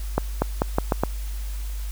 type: accelerating click train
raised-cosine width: 1 ms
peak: -5 dBFS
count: 6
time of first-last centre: 0.18-1.036 s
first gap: 240 ms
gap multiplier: 0.83
effects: added 50 Hz sine -27 dBFS peak until 1.91 s + white hiss -44 dBFS RMS until 1.91 s